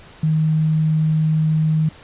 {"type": "tone", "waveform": "sine", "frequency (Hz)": 156.6, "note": "D#3", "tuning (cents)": 11, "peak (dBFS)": -14, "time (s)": [0.23, 1.89], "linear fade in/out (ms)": 5, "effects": ["pink hiss -44 dBFS RMS until 2.03 s", "resampled to 8000 Hz"]}